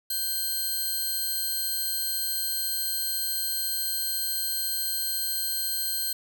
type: tone pair together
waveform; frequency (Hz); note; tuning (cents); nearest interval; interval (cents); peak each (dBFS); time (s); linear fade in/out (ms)
5% pulse; 1568 / 4186; G6 / C8; 0 / 0; octave + perfect fourth; 1700; -27 / -20; 0.1-6.13; 5
effects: none